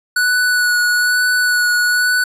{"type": "tone with vibrato", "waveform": "square", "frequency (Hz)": 1475, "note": "F#6", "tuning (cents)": -6, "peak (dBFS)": -13, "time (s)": [0.16, 2.24], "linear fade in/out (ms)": 5, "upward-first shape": "sine", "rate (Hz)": 1.1, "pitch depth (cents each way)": 16, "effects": ["resampled to 32000 Hz"]}